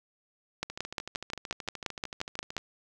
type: two click trains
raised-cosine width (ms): 0.2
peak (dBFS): -21 / -14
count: 26 / 12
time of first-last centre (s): 0.7-2.58 / 0.63-2.567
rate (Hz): 13.3 / 5.68
effects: none